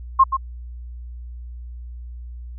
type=tone with echo; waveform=sine; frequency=1068 Hz; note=C6; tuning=35 cents sharp; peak=-8 dBFS; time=0.19-0.24 s; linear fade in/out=10 ms; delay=130 ms; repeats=1; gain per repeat=-9 dB; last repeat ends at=0.37 s; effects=added 60 Hz sine -32 dBFS peak until 2.58 s